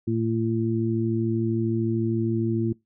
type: harmonic tone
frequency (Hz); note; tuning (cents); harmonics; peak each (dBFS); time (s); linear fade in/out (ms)
113.2; A2; +50; 1 / 2 / 3; -26 / -26 / -26; 0.07-2.73; 10
effects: noise-tail reverb RT60 0.2 s tail -24 dB re dry